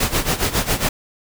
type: noise with tremolo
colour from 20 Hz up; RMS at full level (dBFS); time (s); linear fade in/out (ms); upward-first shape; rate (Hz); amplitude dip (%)
pink; -17; 0-0.89; 5; sine; 7.3; 80
effects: none